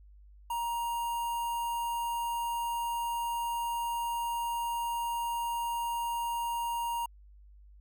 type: tone with notch filter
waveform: square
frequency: 940 Hz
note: A#5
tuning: 14 cents sharp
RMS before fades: -33 dBFS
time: 0.5-7.06 s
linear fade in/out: 5 ms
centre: 4400 Hz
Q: 0.76
effects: added 50 Hz sine -52 dBFS peak until 7.8 s